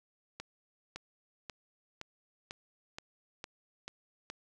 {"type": "accelerating click train", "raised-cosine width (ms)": 0.2, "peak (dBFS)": -24, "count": 9, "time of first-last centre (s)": [0.4, 4.301], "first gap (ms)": 560, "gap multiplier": 0.96, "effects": []}